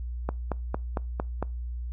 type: click train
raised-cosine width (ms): 1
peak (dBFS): -14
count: 6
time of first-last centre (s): 0.29-1.426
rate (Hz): 4.4
effects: noise-tail reverb RT60 0.3 s tail -25 dB re dry + added 60 Hz sine -31 dBFS peak until 1.92 s